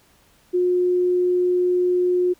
sine tone, 359.5 Hz, F#4, 50 cents flat, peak -16 dBFS, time 0.53-2.34 s, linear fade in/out 20 ms, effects pink hiss -57 dBFS RMS until 2.39 s

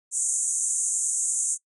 pink band-pass noise, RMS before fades -26 dBFS, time 0.11-1.58 s, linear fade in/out 50 ms, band 6500 to 9500 Hz, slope 96 dB/octave, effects noise-tail reverb RT60 0.1 s tail -22 dB re dry

